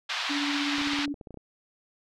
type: band-pass noise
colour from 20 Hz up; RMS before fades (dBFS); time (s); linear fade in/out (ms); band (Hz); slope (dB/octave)
white; -31; 0.09-1.06; 10; 800 to 4200; 24
type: tone with tremolo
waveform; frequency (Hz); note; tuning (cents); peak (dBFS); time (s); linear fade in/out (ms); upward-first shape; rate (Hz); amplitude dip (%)
sine; 287.1; D4; -39; -27; 0.29-1.14; 20; sine; 16; 30
type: clicks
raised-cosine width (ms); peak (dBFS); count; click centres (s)
2; -29; 12; 0.783 / 0.815 / 0.873 / 0.934 / 0.989 / 1.079 / 1.142 / 1.212 / 1.272 / 1.307 / 1.343 / 1.373
effects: none